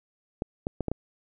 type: clicks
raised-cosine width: 2 ms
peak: -15 dBFS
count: 5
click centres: 0.421 / 0.669 / 0.807 / 0.883 / 0.916 s
effects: none